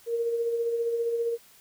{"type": "tone with tremolo", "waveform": "sine", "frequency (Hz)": 466.2, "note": "A#4", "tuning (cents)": 0, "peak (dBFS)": -23, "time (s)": [0.06, 1.38], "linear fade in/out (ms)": 50, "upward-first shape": "sine", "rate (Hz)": 15, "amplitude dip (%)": 40, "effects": ["white hiss -56 dBFS RMS until 1.6 s"]}